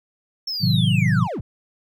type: linear sweep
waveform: triangle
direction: down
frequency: 5430 to 54 Hz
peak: -23 dBFS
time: 0.47-1.41 s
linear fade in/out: 5 ms
type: chord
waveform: sine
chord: A diminished seventh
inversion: none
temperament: equal with one note detuned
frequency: 110 / 130.81 / 159.29 / 185 Hz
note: A2 / C3 / Eb3 / Gb3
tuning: 0 / 0 / +41 / 0 cents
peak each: -21 dBFS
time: 0.6-1.28 s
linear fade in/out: 50 ms
effects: none